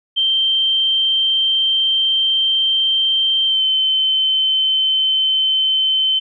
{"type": "tone with pitch glide", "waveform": "sine", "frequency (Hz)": [3136, 3077], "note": ["G7", "G7"], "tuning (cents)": [0, -33], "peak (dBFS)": -13, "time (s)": [0.16, 6.2], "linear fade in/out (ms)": 20, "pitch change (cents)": -33, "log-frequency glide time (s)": [3.46, 3.63], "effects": []}